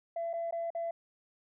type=tone with dropouts; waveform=sine; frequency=673 Hz; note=E5; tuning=36 cents sharp; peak=-31 dBFS; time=0.16-0.91 s; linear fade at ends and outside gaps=5 ms; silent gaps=0.332-0.336 / 0.51-0.524 / 0.704-0.749 s; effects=tanh soft clip ceiling -29 dBFS